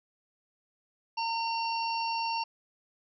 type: harmonic tone with a mistuned harmonic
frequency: 914 Hz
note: A#5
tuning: 34 cents flat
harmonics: 1 / 3 / 5 / 6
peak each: -30 / -37 / -39 / -41 dBFS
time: 1.17-2.44 s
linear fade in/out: 10 ms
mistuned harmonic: 5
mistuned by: -17 cents
effects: none